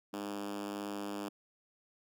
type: tone with high-pass filter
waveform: 5% pulse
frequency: 101.7 Hz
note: G#2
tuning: 36 cents flat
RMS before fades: -40 dBFS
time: 0.13-1.29 s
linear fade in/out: 10 ms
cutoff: 250 Hz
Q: 9.1
effects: none